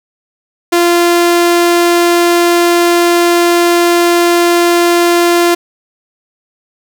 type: tone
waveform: sawtooth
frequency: 345.7 Hz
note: F4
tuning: 18 cents flat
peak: -3 dBFS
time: 0.72-5.55 s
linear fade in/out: 10 ms
effects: none